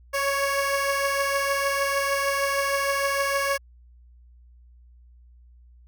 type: beating tone pair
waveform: 15% pulse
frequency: 554.4 / 560.9 Hz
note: C#5 / C#5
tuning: 0 / +20 cents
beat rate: 6.5 Hz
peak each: -17 / -24 dBFS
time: 0.13-3.58 s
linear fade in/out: 20 ms
effects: added 60 Hz sine -49 dBFS peak until 5.87 s